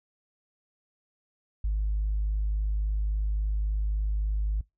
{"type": "tone", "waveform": "sine", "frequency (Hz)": 51.8, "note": "G#1", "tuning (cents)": -4, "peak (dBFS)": -23, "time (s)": [1.64, 4.61], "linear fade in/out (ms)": 5, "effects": ["noise-tail reverb RT60 0.2 s tail -24 dB re dry", "tanh soft clip ceiling -21 dBFS"]}